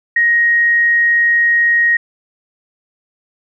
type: tone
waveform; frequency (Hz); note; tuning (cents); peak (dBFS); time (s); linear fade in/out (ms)
sine; 1878; A#6; +12; -9; 0.16-1.97; 5
effects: none